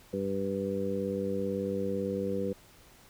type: harmonic tone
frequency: 98 Hz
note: G2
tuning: in tune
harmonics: 1 / 2 / 3 / 4 / 5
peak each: -42 / -34 / -39 / -36 / -33 dBFS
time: 0.13-2.53 s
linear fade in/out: 5 ms
effects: pink hiss -57 dBFS RMS until 3.09 s